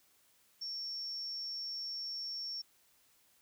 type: tone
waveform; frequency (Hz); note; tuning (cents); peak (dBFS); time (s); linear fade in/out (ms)
sine; 5470; F8; -37; -38; 0.61-2.62; 10
effects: white hiss -69 dBFS RMS until 3.41 s